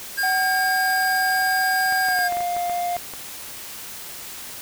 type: tone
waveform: square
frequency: 1613 Hz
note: G6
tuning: 49 cents sharp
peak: -21 dBFS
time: 0.17-2.29 s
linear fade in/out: 20 ms
type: tone with pitch glide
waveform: triangle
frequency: 754 to 703.5 Hz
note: F#5 to F5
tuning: +32 to +12 cents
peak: -20 dBFS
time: 0.23-2.97 s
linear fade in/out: 5 ms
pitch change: -120 cents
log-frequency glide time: 2.03-2.32 s
type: clicks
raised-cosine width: 0.5 ms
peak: -19 dBFS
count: 10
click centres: 1.924 / 2.086 / 2.189 / 2.324 / 2.37 / 2.406 / 2.566 / 2.697 / 2.967 / 3.137 s
effects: white hiss -36 dBFS RMS until 4.61 s